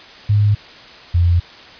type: tone pair in turn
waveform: sine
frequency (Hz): 103.83 / 86.56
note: G#2 / F2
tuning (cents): 0 / -15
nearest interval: minor third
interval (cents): 315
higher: first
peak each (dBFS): -10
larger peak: neither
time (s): 0.29-0.55 / 1.14-1.4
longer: neither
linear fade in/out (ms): 10
effects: white hiss -39 dBFS RMS until 1.79 s + resampled to 11025 Hz